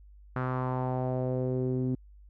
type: tone with low-pass filter sweep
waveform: sawtooth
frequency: 128 Hz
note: C3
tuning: 38 cents flat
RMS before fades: -30 dBFS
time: 0.36-1.95 s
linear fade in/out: 2 ms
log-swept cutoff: 1400 to 290 Hz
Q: 2.9
effects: added 50 Hz sine -50 dBFS peak until 2.29 s